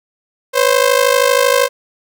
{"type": "ring-modulated tone", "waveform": "sawtooth", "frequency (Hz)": 523.3, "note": "C5", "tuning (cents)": 0, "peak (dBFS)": -3, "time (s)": [0.53, 1.69], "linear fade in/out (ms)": 50, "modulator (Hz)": 26.4, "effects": []}